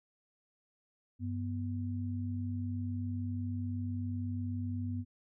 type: tone pair together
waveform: sine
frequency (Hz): 97.43 / 245.5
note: G2 / B3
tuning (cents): -10 / -10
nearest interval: octave + major third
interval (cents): 1600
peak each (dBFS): -35 / -38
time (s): 1.19-5.05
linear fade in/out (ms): 50
effects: none